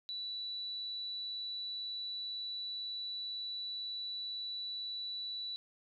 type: tone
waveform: sine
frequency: 3951 Hz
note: B7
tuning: in tune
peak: -38 dBFS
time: 0.09-5.56 s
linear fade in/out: 0 ms
effects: none